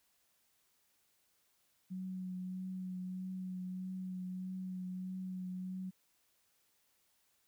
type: tone with vibrato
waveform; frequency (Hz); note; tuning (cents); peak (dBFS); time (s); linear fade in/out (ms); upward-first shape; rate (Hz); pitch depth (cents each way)
sine; 185; F#3; 0; -39; 1.9-5.91; 20; triangle; 1.6; 20
effects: white hiss -75 dBFS RMS until 7.47 s